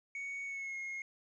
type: tone with pitch glide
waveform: triangle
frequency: 2229 to 2153 Hz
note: C#7 to C7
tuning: +9 to +49 cents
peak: -37 dBFS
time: 0.15-1.02 s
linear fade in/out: 2 ms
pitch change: -60 cents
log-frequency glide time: 0.45-0.77 s
effects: resampled to 16000 Hz + 12-bit